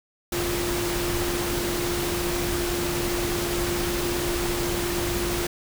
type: tone in noise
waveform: sine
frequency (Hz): 349.2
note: F4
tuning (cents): 0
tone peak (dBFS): -27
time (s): 0.32-5.47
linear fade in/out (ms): 5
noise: pink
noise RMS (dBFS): -28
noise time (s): 0.32-5.47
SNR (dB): -2
effects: none